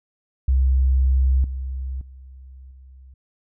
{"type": "tone with level steps", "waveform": "sine", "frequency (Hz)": 65.41, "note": "C2", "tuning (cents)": 0, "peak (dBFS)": [-14, -25, -39, -42], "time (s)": [0.48, 3.14], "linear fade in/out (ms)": 5, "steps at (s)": [1.44, 2.01, 2.71], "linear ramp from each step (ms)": 2, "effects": []}